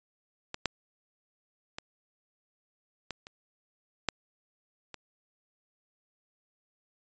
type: clicks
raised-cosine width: 0.2 ms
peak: -18 / -9 / -20 / -18 / -28 / -9 / -24 dBFS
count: 7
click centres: 0.544 / 0.657 / 1.785 / 3.107 / 3.269 / 4.087 / 4.943 s
effects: resampled to 16000 Hz